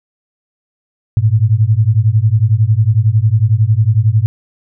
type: beating tone pair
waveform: sine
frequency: 103.83 / 114.83 Hz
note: G#2 / A#2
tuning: 0 / -26 cents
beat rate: 11 Hz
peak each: -11 dBFS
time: 1.17-4.26 s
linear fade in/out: 0 ms
effects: none